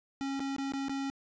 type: tone with dropouts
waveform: square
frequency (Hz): 273.6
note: C#4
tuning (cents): -23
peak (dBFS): -33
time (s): 0.21-1.1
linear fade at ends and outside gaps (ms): 0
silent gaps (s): 0.395-0.403 / 0.564-0.583 / 0.721-0.736 / 0.884-0.895
effects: resampled to 16000 Hz + 12-bit